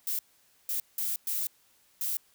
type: noise bursts at uneven times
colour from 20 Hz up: violet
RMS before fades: -31 dBFS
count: 5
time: 0.07-0.19 / 0.69-0.8 / 0.98-1.16 / 1.27-1.47 / 2.01-2.17 s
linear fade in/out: 2 ms
effects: white hiss -65 dBFS RMS until 2.34 s